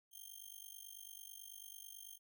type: tone with amplitude modulation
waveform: 5% pulse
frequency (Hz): 3182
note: G7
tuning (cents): +25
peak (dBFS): -39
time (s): 0.11-2.19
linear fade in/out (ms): 50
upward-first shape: sine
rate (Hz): 49.1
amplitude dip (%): 90
effects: none